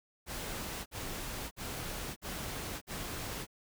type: noise bursts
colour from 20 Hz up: pink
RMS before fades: -40 dBFS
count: 5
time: 0.26-3.468 s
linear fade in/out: 50 ms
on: 600 ms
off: 52 ms
effects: none